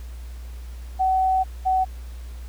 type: tone pair in turn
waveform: sine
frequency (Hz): 755 / 752.3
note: F#5 / F#5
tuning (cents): +35 / +29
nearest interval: unison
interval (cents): 6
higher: first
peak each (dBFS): -17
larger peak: neither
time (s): 0.99-1.44 / 1.65-1.85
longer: first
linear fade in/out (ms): 20
effects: added 60 Hz sine -33 dBFS peak until 2.48 s + pink hiss -51 dBFS RMS until 2.48 s